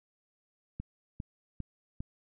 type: click train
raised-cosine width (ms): 5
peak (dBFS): -25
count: 4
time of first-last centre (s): 0.8-2.005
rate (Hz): 2.49
effects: none